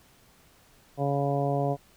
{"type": "harmonic tone", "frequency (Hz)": 140.7, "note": "C#3", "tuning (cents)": 26, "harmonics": [1, 2, 3, 4, 5, 6, 7], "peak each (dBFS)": [-28, -33, -32, -31, -30, -44, -41], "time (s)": [0.97, 1.77], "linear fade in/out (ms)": 50, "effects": ["pink hiss -59 dBFS RMS until 1.96 s"]}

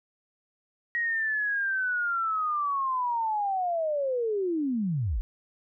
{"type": "linear sweep", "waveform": "sine", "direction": "down", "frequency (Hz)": [1900, 37.14], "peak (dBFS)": -25, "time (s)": [0.95, 5.21], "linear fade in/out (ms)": 0, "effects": []}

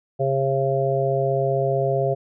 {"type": "harmonic tone", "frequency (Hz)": 135.5, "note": "C#3", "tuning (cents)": -39, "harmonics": [1, 3, 4, 5], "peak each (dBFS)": [-24, -24, -24, -24], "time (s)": [0.19, 2.15], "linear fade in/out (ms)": 20, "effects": []}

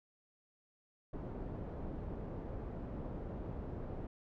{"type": "low-pass noise", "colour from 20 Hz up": "pink", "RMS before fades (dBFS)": -43, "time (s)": [1.13, 4.07], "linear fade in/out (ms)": 5, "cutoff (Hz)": 580, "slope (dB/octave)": 12, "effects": []}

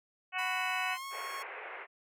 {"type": "harmonic tone", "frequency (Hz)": 370, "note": "F#4", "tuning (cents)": 0, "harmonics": [2, 3, 4, 5, 6, 7, 8], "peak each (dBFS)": [-38, -40, -39, -41, -39, -37, -44], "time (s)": [0.32, 0.98], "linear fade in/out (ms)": 50}
{"type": "tone with pitch glide", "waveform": "sawtooth", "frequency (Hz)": [1003, 1093.8], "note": ["B5", "C#6"], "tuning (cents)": [26, -23], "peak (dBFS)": -36, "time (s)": [0.38, 1.43], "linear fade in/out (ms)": 10, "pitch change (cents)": 151, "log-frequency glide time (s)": [0.89, 1.05]}
{"type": "band-pass noise", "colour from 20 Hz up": "white", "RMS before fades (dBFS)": -44, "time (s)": [1.1, 1.87], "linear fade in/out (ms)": 50, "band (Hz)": [390, 2400], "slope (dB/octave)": 48}
{"effects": []}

